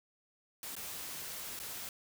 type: noise with dropouts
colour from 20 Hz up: white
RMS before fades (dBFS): -43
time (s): 0.63-1.89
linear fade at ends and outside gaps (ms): 1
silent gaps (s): 0.753-0.765 / 1.591-1.599
effects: none